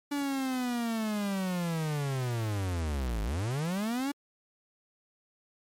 45% pulse linear two-way sweep, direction down then up, 289.5 to 49.9 to 289.5 Hz, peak -29 dBFS, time 0.11-4.12 s, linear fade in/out 10 ms, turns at 3.23 s, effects MP3 64 kbps

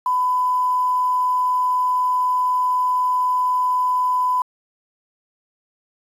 sine tone with quantisation, 1002 Hz, B5, 25 cents sharp, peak -16 dBFS, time 0.06-4.42 s, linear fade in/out 2 ms, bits 7, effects resampled to 32000 Hz

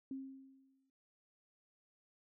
sine tone with exponential decay, 267.7 Hz, C4, 40 cents sharp, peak -39 dBFS, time 0.11-0.9 s, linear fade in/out 2 ms, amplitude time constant 170 ms, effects none

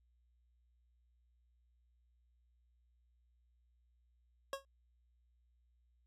25% pulse tone with exponential decay, 547 Hz, C#5, 23 cents flat, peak -31 dBFS, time 4.53-4.65 s, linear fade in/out 1 ms, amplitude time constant 25 ms, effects added 60 Hz sine -70 dBFS peak until 6.06 s + low-pass 12000 Hz 12 dB/octave

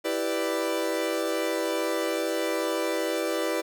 40% pulse chord, E minor seventh, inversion none, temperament equal, 329.6 / 392 / 493.9 / 587.3 Hz, E4 / G4 / B4 / D5, 0 / 0 / 0 / 0 cents, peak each -30 / -32 / -30 / -30 dBFS, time 0.04-3.62 s, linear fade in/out 20 ms, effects none

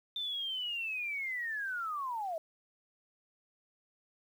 sine linear sweep, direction down, 3587 to 622.3 Hz, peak -34 dBFS, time 0.16-2.38 s, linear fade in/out 2 ms, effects 10-bit

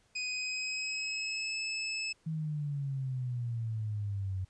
25% pulse tone with pitch glide, 2500 to 2606 Hz, D#7 to E7, +8 to -20 cents, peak -30 dBFS, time 0.15-2.13 s, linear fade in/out 10 ms, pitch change +72 cents, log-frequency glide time 0.26-1.57 s
sine exponential sweep, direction down, 161.4 to 92.5 Hz, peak -32 dBFS, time 2.26-4.45 s, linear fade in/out 10 ms
effects pink hiss -69 dBFS RMS until 4.49 s + resampled to 22050 Hz

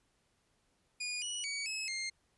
20% pulse tone with pitch steps, 2447 / 2931 / 2261 / 2582 / 2116 Hz, D#7 / F#7 / C#7 / E7 / C7, -29 / -17 / +34 / -37 / +19 cents, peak -31 dBFS, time 1-2.1 s, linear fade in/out 10 ms, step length 220 ms, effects pink hiss -75 dBFS RMS until 2.37 s + resampled to 24000 Hz

